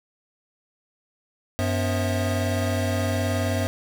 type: tone cluster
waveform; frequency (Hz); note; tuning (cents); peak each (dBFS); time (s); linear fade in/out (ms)
square; 95.6 / 248 / 534 / 650; G2 / B3 / C5 / E5; -43 / +7 / +35 / -24; -25 / -30 / -32 / -31; 1.59-3.67; 0
effects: none